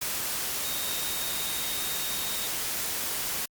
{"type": "tone in noise", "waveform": "sine", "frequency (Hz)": 3724, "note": "A#7", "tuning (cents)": -2, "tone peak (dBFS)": -37, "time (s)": [0.64, 2.48], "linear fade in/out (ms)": 10, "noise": "white", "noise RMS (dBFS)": -31, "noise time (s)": [0.01, 3.46], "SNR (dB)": -9, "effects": ["Opus 48 kbps"]}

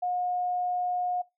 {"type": "tone", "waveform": "sine", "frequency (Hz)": 720, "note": "F#5", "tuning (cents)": -47, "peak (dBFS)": -26, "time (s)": [0.02, 1.22], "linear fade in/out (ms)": 10, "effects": ["noise-tail reverb RT60 0.2 s tail -21 dB re dry"]}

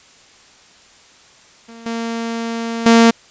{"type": "tone with level steps", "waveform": "sawtooth", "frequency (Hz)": 230, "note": "A#3", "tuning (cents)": -23, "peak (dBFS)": [-32, -17, -3], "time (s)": [1.68, 3.11], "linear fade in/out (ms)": 10, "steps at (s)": [1.86, 2.86], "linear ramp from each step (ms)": 2, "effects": ["white hiss -47 dBFS RMS until 3.3 s", "resampled to 16000 Hz"]}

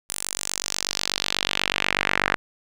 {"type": "tone with band-pass filter sweep", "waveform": "sawtooth", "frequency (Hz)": 48.18, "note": "G1", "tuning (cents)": -29, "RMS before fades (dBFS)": -26, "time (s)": [0.09, 2.36], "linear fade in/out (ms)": 0, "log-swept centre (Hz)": [9800, 1700], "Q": 1.9, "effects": []}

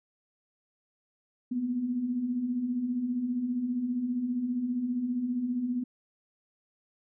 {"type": "beating tone pair", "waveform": "sine", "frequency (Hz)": [233.1, 248.1], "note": ["A#3", "B3"], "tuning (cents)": [0, 8], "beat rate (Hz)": 15, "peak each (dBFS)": [-37, -28], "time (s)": [1.51, 5.84], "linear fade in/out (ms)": 10, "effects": []}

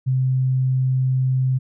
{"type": "tone", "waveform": "sine", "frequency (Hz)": 130, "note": "C3", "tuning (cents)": -11, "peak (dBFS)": -16, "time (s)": [0.06, 1.59], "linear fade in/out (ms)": 20, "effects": []}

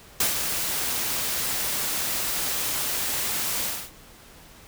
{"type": "noise with ADSR envelope", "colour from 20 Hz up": "white", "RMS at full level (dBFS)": -21, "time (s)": [0.2, 3.91], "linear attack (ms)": 4, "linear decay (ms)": 120, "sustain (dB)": -6, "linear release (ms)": 270, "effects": ["pink hiss -49 dBFS RMS until 4.67 s"]}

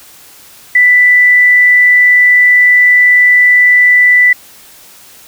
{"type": "tone", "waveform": "sine", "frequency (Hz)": 1981, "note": "B6", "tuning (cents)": 5, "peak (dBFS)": -3, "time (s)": [0.75, 4.33], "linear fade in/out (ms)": 5, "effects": ["white hiss -38 dBFS RMS until 5.27 s"]}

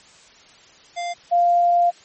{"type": "tone pair in turn", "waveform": ["square", "sine"], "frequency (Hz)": [697, 697], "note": ["F5", "F5"], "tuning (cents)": [-4, -4], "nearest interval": "unison", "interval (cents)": 0, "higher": "neither", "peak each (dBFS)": [-25, -13], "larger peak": "second", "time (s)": [[0.96, 1.14], [1.31, 1.91]], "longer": "second", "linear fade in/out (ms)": 20, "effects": ["white hiss -49 dBFS RMS until 2.04 s", "MP3 32 kbps"]}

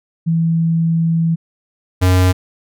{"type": "tone pair in turn", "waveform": ["sine", "square"], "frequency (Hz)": [164.8, 91.8], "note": ["E3", "F#2"], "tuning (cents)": [0, -13], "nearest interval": "minor seventh", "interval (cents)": 1013, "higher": "first", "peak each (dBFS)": [-12, -10], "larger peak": "second", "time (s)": [[0.26, 1.36], [2.01, 2.33]], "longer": "first", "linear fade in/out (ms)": 20, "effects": []}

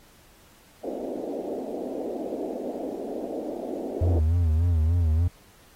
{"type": "band-pass noise", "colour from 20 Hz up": "pink", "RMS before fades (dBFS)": -32, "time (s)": [0.83, 4.2], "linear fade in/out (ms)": 10, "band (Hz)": [240, 680], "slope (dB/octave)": 48}
{"type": "tone with vibrato", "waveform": "triangle", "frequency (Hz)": 82.6, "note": "E2", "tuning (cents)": 4, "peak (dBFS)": -17, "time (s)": [4.01, 5.28], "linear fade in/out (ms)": 5, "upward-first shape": "sine", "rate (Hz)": 3.4, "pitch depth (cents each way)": 110}
{"effects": ["pink hiss -56 dBFS RMS until 5.75 s", "AAC 48 kbps"]}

